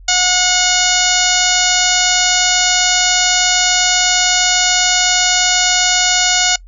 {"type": "harmonic tone with a mistuned harmonic", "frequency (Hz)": 727, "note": "F#5", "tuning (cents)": -31, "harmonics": [1, 2, 3, 4, 5, 6, 7, 8, 9, 10], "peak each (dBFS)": [-20, -20, -20, -20, -20, -20, -20, -20, -20, -20], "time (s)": [0.08, 6.56], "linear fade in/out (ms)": 5, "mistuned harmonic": 10, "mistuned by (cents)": -34, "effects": ["noise-tail reverb RT60 0.1 s tail -24 dB re dry", "added 43 Hz sine -35 dBFS peak until 6.67 s"]}